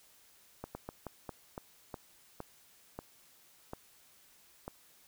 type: slowing click train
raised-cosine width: 1 ms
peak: -26 dBFS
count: 11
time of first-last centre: 0.64-4.68 s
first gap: 110 ms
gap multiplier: 1.27
effects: white hiss -63 dBFS RMS until 5.07 s